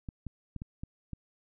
clicks, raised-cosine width 5 ms, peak -26 dBFS, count 6, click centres 0.088 / 0.267 / 0.563 / 0.619 / 0.835 / 1.133 s, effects none

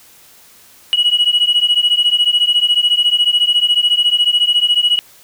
sine beating tone pair, 2910 / 2924 Hz, F#7 / F#7, -29 / -21 cents, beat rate 14 Hz, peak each -12 dBFS, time 0.93-4.99 s, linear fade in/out 0 ms, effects tanh soft clip ceiling -6 dBFS + white hiss -45 dBFS RMS until 5.23 s

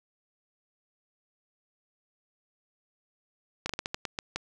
slowing click train, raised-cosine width 0.2 ms, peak -14 dBFS, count 9, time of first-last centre 3.66-4.36 s, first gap 34 ms, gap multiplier 1.26, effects none

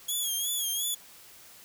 10% pulse tone with vibrato, 3322 Hz, G#7, in tune, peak -21 dBFS, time 0.08-0.95 s, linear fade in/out 10 ms, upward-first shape sine, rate 2.8 Hz, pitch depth 76 cents each way, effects white hiss -52 dBFS RMS until 1.64 s

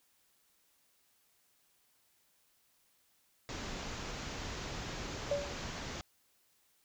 pink low-pass noise, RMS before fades -42 dBFS, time 3.49-6.01 s, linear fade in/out 0 ms, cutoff 7200 Hz, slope 96 dB/octave
sine tone with exponential decay, 572 Hz, D5, 46 cents flat, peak -27 dBFS, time 5.31-5.65 s, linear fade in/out 5 ms, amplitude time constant 73 ms
effects white hiss -72 dBFS RMS until 6.84 s

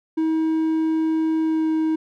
triangle tone with pitch glide, 319.1 to 316.7 Hz, D#4 to D#4, +44 to +31 cents, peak -16 dBFS, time 0.17-1.96 s, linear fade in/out 10 ms, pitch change -13 cents, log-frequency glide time 1.41-1.69 s, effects none

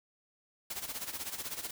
white noise with tremolo, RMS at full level -37 dBFS, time 0.7-1.71 s, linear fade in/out 5 ms, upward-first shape sine, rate 16 Hz, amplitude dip 75%, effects none

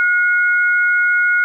sine tone pair together, 1444 / 2162 Hz, F#6 / C#7, -43 / -44 cents, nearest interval perfect fifth, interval 699 cents, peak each -12 / -21 dBFS, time 0-1.44 s, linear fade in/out 0 ms, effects none

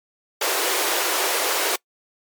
pink high-pass noise, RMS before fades -22 dBFS, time 0.41-1.76 s, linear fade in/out 5 ms, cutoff 350 Hz, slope 48 dB/octave, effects noise-tail reverb RT60 0.1 s tail -24 dB re dry + MP3 96 kbps

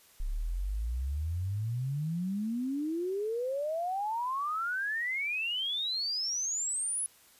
sine exponential sweep, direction up, 32.7 to 10548 Hz, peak -30 dBFS, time 0.2-7.06 s, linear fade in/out 0 ms, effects white hiss -60 dBFS RMS until 7.39 s + resampled to 32000 Hz

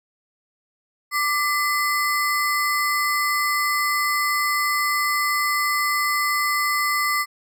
square ring-modulated tone, 1600 Hz, G6, 35 cents sharp, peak -17 dBFS, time 1.11-7.26 s, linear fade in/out 50 ms, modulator 423 Hz, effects none

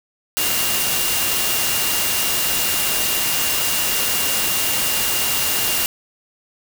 sine tone in noise, 2805 Hz, F7, 7 cents sharp, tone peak -27 dBFS, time 0.37-5.86 s, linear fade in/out 0 ms, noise white, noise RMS -20 dBFS, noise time 0.37-5.86 s, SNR -10 dB, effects none

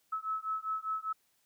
sine beating tone pair, 1295 / 1300 Hz, E6 / E6, -31 / -24 cents, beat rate 5 Hz, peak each -36 / -36 dBFS, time 0.12-1.13 s, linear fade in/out 10 ms, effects white hiss -73 dBFS RMS until 1.45 s

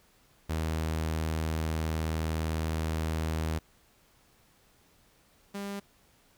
sawtooth tone pair in turn, 79.6 / 200.1 Hz, D#2 / G3, +40 / +36 cents, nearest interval octave + major third, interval 1596 cents, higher second, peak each -25 / -31 dBFS, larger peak first, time 0.49-3.59 / 5.54-5.8 s, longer first, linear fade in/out 10 ms, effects pink hiss -64 dBFS RMS until 6.37 s

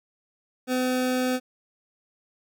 25% pulse tone, 254.1 Hz, B3, 49 cents sharp, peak -19 dBFS, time 0.67-1.4 s, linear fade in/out 50 ms, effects none

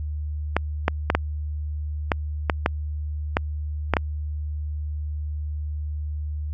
clicks, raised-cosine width 0.5 ms, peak -3 dBFS, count 10, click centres 0.566 / 0.881 / 1.101 / 1.15 / 2.118 / 2.498 / 2.661 / 3.369 / 3.937 / 3.968 s, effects added 75 Hz sine -26 dBFS peak until 6.53 s

